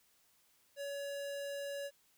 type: tone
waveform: square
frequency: 564 Hz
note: C#5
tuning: 30 cents sharp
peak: -40 dBFS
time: 0.76-1.91 s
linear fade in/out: 50 ms
effects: white hiss -71 dBFS RMS until 2.17 s